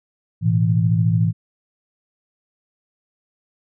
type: chord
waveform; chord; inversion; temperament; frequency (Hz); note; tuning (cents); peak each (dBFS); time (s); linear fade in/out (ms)
sine; A suspended second; none; equal; 110 / 123.47 / 164.81; A2 / B2 / E3; 0 / 0 / 0; -17 / -23 / -18; 0.41-1.33; 50
effects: none